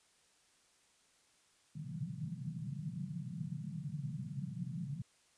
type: band-pass noise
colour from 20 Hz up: pink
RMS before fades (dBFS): -42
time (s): 1.75-5.02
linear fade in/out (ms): 5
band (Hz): 130 to 180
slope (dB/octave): 48
effects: white hiss -70 dBFS RMS until 5.37 s + resampled to 22050 Hz